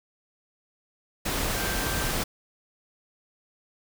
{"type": "tone in noise", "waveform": "sine", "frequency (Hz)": 1568, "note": "G6", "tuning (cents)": 0, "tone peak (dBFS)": -36, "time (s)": [1.55, 2.12], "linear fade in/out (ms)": 10, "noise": "pink", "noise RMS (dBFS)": -28, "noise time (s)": [1.25, 2.24], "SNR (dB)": -11, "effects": []}